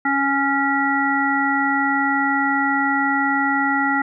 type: harmonic tone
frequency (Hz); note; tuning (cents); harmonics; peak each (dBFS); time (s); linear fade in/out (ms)
277.2; C#4; 0; 1 / 3 / 5 / 7; -22 / -22 / -22 / -22; 0.05-4.02; 5
effects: none